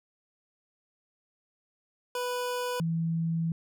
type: tone pair in turn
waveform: 25% pulse / sine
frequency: 493.9 / 164.82 Hz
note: B4 / E3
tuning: 0 / 0 cents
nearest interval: octave + perfect fifth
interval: 1900 cents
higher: first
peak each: -26 dBFS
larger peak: neither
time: 2.15-2.8 / 2.8-3.52 s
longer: second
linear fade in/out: 2 ms
effects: none